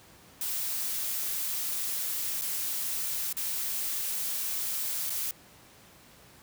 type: noise with dropouts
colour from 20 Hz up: blue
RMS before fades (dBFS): -32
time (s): 0.41-5.31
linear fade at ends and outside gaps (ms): 2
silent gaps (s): 2.413-2.419 / 3.328-3.368 / 5.097-5.102
effects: pink hiss -55 dBFS RMS until 6.42 s + high-pass 60 Hz 12 dB/octave